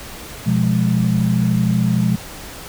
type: chord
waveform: sine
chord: F diminished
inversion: second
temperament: equal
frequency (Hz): 123.47 / 174.61 / 207.7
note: Cb3 / F3 / Ab3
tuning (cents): 0 / 0 / 0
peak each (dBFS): -18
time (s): 0.46-2.16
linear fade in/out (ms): 10
effects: pink hiss -34 dBFS RMS until 2.68 s